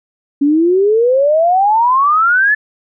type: exponential sweep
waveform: sine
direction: up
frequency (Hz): 277.2 to 1756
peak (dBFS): -8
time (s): 0.41-2.55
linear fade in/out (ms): 10
effects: none